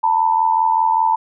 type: tone pair together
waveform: sine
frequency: 891.9 / 977 Hz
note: A5 / B5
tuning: +23 / -19 cents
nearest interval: major second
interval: 158 cents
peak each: -14 / -18 dBFS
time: 0.03-1.16 s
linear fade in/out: 10 ms
effects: none